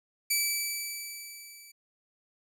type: tone with level ramp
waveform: 10% pulse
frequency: 2310 Hz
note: D7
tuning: 29 cents flat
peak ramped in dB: -15 to -41 dBFS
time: 0.3-1.72 s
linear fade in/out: 10 ms
effects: none